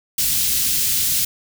white band-stop noise, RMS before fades -19 dBFS, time 0.18-1.25 s, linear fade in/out 5 ms, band 180 to 3300 Hz, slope 12 dB/octave, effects none

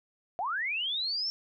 sine linear sweep, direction up, 659.3 to 5480 Hz, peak -29 dBFS, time 0.39-1.3 s, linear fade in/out 0 ms, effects none

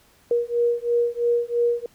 sine beating tone pair, 473.7 / 476.7 Hz, A#4 / A#4, +28 / +39 cents, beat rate 3 Hz, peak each -22 dBFS, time 0.31-1.86 s, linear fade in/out 2 ms, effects pink hiss -57 dBFS RMS until 1.94 s

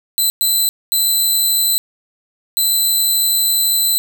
5% pulse tone bursts at uneven times, 4027 Hz, B7, 33 cents sharp, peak -6 dBFS, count 4, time 0.18-0.3 / 0.41-0.69 / 0.92-1.78 / 2.57-3.98 s, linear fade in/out 0 ms, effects none

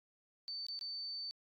sine tone with dropouts, 4550 Hz, C#8, 44 cents sharp, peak -40 dBFS, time 0.48-1.31 s, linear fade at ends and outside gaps 0 ms, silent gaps 0.666-0.685 / 0.791-0.811 s, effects AAC 64 kbps

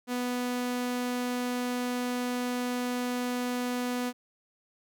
sawtooth tone, 246.9 Hz, B3, in tune, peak -25 dBFS, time 0.07-4.13 s, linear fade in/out 50 ms, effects none

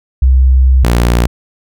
sine / sawtooth tone pair in turn, 64.8 / 59.14 Hz, C2 / A#1, -16 / +26 cents, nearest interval major second, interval 158 cents, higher first, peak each -4 dBFS, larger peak neither, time 0.22-0.84 / 0.84-1.27 s, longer first, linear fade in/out 5 ms, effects none

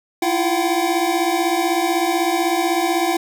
square tone cluster, 328.3 / 344.3 / 698 / 762 Hz, E4 / F4 / F5 / G5, -7 / -25 / -1 / -49 cents, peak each -24 / -22 / -26 / -22 dBFS, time 0.22-3.17 s, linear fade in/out 5 ms, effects none

